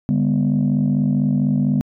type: chord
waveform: sine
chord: G# diminished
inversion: second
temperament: equal with one note detuned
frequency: 146.83 / 202.6 / 246.9 Hz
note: D3 / G#3 / B3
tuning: 0 / -43 / 0 cents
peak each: -18 dBFS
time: 0.09-1.81 s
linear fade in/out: 0 ms
effects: tanh soft clip ceiling -10 dBFS